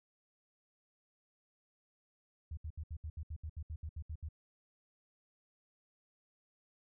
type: tone bursts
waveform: sine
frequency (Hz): 77.78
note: D#2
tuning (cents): 0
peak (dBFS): -39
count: 14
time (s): 2.51-4.288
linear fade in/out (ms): 5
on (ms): 62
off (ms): 70
effects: none